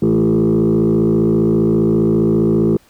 sine tone with frequency modulation, 277.2 Hz, C#4, in tune, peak -9 dBFS, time 0.02-2.77 s, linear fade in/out 5 ms, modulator 55 Hz, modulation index 2.5, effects tanh soft clip ceiling -8 dBFS + pink hiss -52 dBFS RMS until 2.89 s

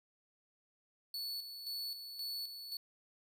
45% pulse tone with tremolo, 4435 Hz, C#8, in tune, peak -38 dBFS, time 1.14-2.77 s, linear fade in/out 2 ms, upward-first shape square, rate 1.9 Hz, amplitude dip 55%, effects none

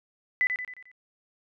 sine tone with echo, 2000 Hz, B6, 21 cents sharp, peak -20 dBFS, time 0.41-0.47 s, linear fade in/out 0 ms, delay 89 ms, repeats 5, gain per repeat -6 dB, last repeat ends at 0.915 s, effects none

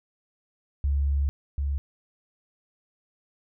sine tone pair in turn, 70.3 / 70.3 Hz, C#2 / C#2, +25 / +25 cents, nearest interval unison, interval 0 cents, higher neither, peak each -21 / -24 dBFS, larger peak first, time 0.84-1.29 / 1.58-1.78 s, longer first, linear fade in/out 0 ms, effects none

